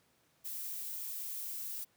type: noise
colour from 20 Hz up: violet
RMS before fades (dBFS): -41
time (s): 0.44-1.85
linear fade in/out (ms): 20
effects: pink hiss -71 dBFS RMS until 1.96 s + high-pass 100 Hz 12 dB/octave